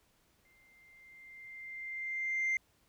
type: tone with exponential growth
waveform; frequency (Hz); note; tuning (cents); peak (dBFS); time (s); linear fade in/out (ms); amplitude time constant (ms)
sine; 2093; C7; 0; -26; 0.45-2.57; 2; 460
effects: tanh soft clip ceiling -27 dBFS + pink hiss -71 dBFS RMS until 2.88 s